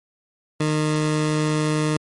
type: tone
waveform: 20% pulse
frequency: 153.3 Hz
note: D#3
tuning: 25 cents flat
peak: -14 dBFS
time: 0.6-1.97 s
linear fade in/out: 5 ms
effects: MP3 48 kbps